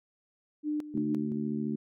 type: tone with tremolo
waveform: sine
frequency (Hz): 300.2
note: D4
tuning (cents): +38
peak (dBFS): -28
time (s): 0.63-1.35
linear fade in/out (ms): 50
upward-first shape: square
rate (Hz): 2.9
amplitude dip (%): 75
type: harmonic tone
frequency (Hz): 74.1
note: D2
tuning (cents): +16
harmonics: 2 / 3 / 4 / 5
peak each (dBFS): -39 / -31 / -37 / -40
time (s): 0.94-1.76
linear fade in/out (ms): 5
effects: none